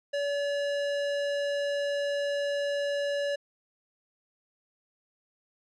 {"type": "tone", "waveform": "square", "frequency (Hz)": 571, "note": "D5", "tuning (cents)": -49, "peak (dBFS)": -28, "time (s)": [0.13, 3.36], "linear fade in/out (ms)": 10, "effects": ["low-pass 5000 Hz 12 dB/octave"]}